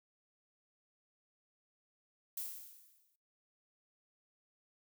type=noise with exponential decay; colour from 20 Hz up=violet; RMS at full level=-39 dBFS; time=2.37-3.16 s; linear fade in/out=5 ms; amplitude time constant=170 ms; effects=noise-tail reverb RT60 0.4 s tail -23 dB re dry